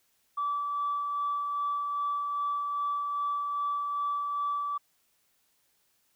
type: tone with tremolo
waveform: sine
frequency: 1156 Hz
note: D6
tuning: 28 cents flat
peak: -26 dBFS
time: 0.37-4.78 s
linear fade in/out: 10 ms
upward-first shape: sine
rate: 2.5 Hz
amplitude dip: 30%
effects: tanh soft clip ceiling -23 dBFS + white hiss -71 dBFS RMS until 6.15 s